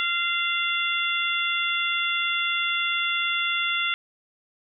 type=harmonic tone; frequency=691 Hz; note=F5; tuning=19 cents flat; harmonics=2 / 3 / 4 / 5; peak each=-28 / -28 / -28 / -28 dBFS; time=0-3.94 s; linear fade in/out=0 ms; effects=none